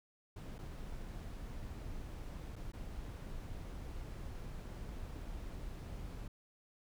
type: noise with dropouts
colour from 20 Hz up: brown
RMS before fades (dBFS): -45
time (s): 0.36-6.28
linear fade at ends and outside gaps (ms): 5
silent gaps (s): 0.583-0.588 / 2.558-2.562 / 2.72-2.733
effects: none